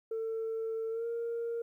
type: tone with pitch glide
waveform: sine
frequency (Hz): 448.2 to 465.6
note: A4 to A#4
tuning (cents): +32 to -2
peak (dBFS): -31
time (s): 0.11-1.62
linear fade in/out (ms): 5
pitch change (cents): +66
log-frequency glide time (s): 0.9-1.06
effects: tanh soft clip ceiling -30 dBFS + 12-bit